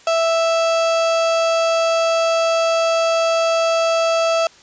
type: tone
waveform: 35% pulse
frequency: 659.3 Hz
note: E5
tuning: in tune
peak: -13 dBFS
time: 0.07-4.47 s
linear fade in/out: 2 ms
effects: white hiss -47 dBFS RMS until 4.62 s + resampled to 16000 Hz